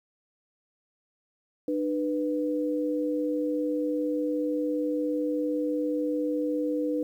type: tone pair together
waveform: sine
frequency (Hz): 301 / 493.9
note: D4 / B4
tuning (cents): +43 / 0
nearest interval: major sixth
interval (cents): 857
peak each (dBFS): -27 / -29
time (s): 1.68-7.03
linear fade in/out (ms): 2
effects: 10-bit